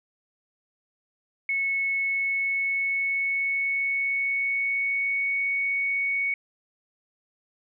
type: tone with pitch glide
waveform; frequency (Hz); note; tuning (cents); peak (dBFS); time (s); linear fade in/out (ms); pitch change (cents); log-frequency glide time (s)
sine; 2200 to 2226; C#7 to C#7; -14 to +7; -23; 1.49-6.34; 2; +21; 1.98-5.39
effects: none